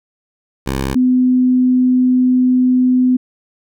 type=tone pair in turn; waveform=10% pulse / sine; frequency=67 / 253 Hz; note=C2 / B3; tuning=+42 / +42 cents; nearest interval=octave + major seventh; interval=2300 cents; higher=second; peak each=-9 dBFS; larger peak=neither; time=0.66-0.95 / 0.95-3.17 s; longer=second; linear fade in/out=10 ms; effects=none